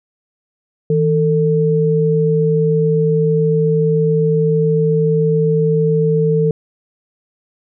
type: tone pair together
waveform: sine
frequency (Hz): 160 / 446.4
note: D#3 / A4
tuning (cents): +49 / +25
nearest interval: octave + tritone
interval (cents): 1776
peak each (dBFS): -14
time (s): 0.9-6.51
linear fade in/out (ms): 2
effects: none